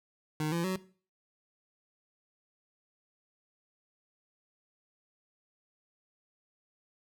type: tone with pitch steps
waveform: 25% pulse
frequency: 153.7 / 169.56 / 187.05 Hz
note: D#3 / E3 / F#3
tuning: -21 / +49 / +19 cents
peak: -26 dBFS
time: 0.4-0.76 s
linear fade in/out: 2 ms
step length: 120 ms
effects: noise-tail reverb RT60 0.4 s tail -17 dB re dry